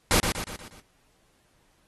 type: noise with echo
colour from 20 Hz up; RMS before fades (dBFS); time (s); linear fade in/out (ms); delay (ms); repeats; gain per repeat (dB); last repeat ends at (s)
pink; -21; 0.11-0.2; 0; 120; 5; -6; 0.8
effects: pink hiss -66 dBFS RMS until 1.87 s + AAC 32 kbps